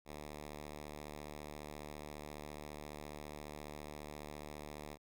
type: tone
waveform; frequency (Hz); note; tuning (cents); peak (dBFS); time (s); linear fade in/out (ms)
5% pulse; 74.6; D2; +28; -35; 0.05-4.98; 50
effects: none